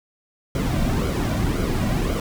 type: noise with flanger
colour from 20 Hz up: brown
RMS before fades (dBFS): -22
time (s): 0.55-2.2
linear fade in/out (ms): 2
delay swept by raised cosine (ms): 1.1 to 2.4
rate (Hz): 1.9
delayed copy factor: -0.6
effects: none